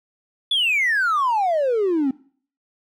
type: exponential sweep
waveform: triangle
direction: down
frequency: 3497 to 256.3 Hz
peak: -14 dBFS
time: 0.51-2.11 s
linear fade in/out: 5 ms
effects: noise-tail reverb RT60 0.5 s tail -23 dB re dry + tanh soft clip ceiling -13 dBFS